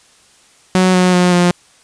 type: tone with pitch steps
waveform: sawtooth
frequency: 185 / 182.14 / 179.32 / 176.54 Hz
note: F#3 / F#3 / F3 / F3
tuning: 0 / -27 / +46 / +19 cents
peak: -5 dBFS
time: 0.75-1.51 s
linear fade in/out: 0 ms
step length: 190 ms
effects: white hiss -49 dBFS RMS until 1.83 s + resampled to 22050 Hz